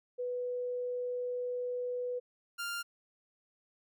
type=tone pair in turn; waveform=sine / sawtooth; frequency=493.9 / 1397 Hz; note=B4 / F6; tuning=0 / 0 cents; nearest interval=octave + tritone; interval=1800 cents; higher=second; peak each=-33 / -32 dBFS; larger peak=second; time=0.18-2.2 / 2.58-2.83 s; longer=first; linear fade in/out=20 ms; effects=none